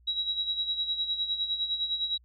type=tone with tremolo; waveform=sine; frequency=3867 Hz; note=B7; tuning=37 cents flat; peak=-25 dBFS; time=0.07-2.18 s; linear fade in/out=10 ms; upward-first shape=sine; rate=9.8 Hz; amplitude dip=65%; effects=added 60 Hz sine -57 dBFS peak until 2.24 s